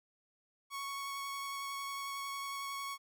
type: tone with vibrato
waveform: sawtooth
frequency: 1109 Hz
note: C#6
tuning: in tune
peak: -35 dBFS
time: 0.7-2.98 s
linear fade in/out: 50 ms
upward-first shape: triangle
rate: 11 Hz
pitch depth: 13 cents each way
effects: none